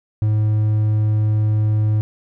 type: tone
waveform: triangle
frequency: 107.1 Hz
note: A2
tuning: 46 cents flat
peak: -12 dBFS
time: 0.22-2.01 s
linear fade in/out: 0 ms
effects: none